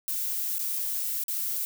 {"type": "noise with dropouts", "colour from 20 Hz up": "violet", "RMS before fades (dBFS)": -30, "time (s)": [0.08, 1.65], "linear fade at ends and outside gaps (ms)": 0, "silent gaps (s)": [[0.583, 0.592], [1.238, 1.282]], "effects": []}